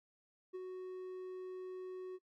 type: tone with ADSR envelope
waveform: triangle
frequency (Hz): 370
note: F#4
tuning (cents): 0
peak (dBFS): -38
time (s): 0.53-2.19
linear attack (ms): 22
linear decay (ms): 28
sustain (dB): -3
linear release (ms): 40
effects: noise-tail reverb RT60 0.1 s tail -25 dB re dry